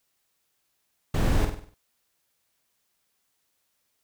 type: noise with echo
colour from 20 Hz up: brown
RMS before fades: -23 dBFS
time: 1.14-1.45 s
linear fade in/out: 5 ms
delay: 49 ms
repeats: 6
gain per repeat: -6 dB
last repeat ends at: 1.744 s
effects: white hiss -74 dBFS RMS until 4.03 s